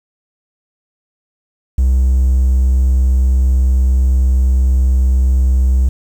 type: tone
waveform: triangle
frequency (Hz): 64.4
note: C2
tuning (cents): -27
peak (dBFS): -6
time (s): 1.78-5.89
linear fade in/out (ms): 5
effects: tanh soft clip ceiling -2 dBFS + 7-bit